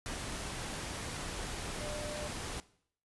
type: tone in noise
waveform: sine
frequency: 597 Hz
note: D5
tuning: 28 cents sharp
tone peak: -41 dBFS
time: 1.81-2.28 s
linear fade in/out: 0 ms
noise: pink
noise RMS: -40 dBFS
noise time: 0.06-2.6 s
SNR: -4 dB
effects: noise-tail reverb RT60 0.6 s tail -19 dB re dry + resampled to 24000 Hz